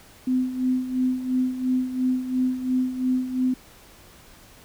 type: tone with tremolo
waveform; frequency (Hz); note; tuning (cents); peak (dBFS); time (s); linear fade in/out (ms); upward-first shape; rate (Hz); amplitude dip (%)
sine; 255.4; C4; -42; -18; 0.27-3.54; 5; sine; 2.9; 70
effects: pink hiss -50 dBFS RMS until 4.64 s